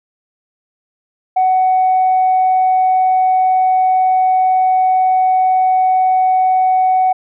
sine tone, 747 Hz, F#5, 16 cents sharp, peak -8 dBFS, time 1.36-7.13 s, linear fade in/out 10 ms, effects tanh soft clip ceiling -6 dBFS

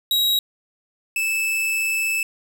45% pulse tone pair in turn, 3834 / 2627 Hz, A#7 / E7, +48 / -7 cents, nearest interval perfect fifth, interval 655 cents, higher first, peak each -17 / -20 dBFS, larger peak first, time 0.11-0.39 / 1.16-2.23 s, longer second, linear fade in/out 2 ms, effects none

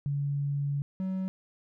sine / triangle tone pair in turn, 142.1 / 188.48 Hz, C#3 / F#3, +43 / +32 cents, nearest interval perfect fourth, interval 489 cents, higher second, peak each -27 dBFS, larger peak neither, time 0.06-0.82 / 1-1.28 s, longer first, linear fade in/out 0 ms, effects none

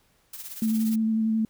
blue noise with tremolo, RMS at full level -36 dBFS, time 0.33-0.96 s, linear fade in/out 5 ms, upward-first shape triangle, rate 17 Hz, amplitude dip 70%
sine tone with vibrato, 221.1 Hz, A3, 9 cents sharp, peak -21 dBFS, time 0.62-1.45 s, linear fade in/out 2 ms, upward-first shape square, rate 11 Hz, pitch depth 13 cents each way
effects pink hiss -65 dBFS RMS until 1.49 s

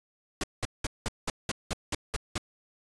pink noise bursts, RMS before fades -30 dBFS, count 10, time 0.41-2.38 s, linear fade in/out 2 ms, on 26 ms, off 190 ms, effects resampled to 22050 Hz

